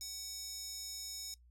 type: tone with high-pass filter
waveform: square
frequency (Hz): 756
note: F#5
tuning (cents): +37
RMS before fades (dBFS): -45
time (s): 0.01-1.34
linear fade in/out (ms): 0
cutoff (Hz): 5900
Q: 4.1
effects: noise-tail reverb RT60 0.1 s tail -17 dB re dry + added 60 Hz sine -60 dBFS peak until 1.5 s